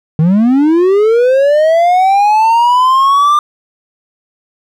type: linear sweep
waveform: triangle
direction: up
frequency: 150 to 1200 Hz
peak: -4 dBFS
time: 0.19-3.39 s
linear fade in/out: 2 ms
effects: none